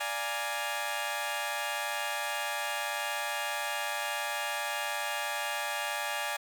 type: chord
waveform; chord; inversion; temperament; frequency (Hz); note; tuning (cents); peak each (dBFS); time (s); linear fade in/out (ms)
15% pulse; Bb dominant seventh; first; equal; 587.3 / 698.5 / 830.6 / 932.3; D5 / F5 / Ab5 / Bb5; 0 / 0 / 0 / 0; -31 / -34 / -28 / -34; 0-6.37; 10
effects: none